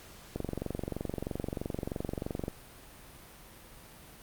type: click train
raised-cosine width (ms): 2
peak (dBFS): -20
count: 50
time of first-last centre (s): 0.36-2.481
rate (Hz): 23.1
effects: pink hiss -52 dBFS RMS until 4.22 s + Opus 48 kbps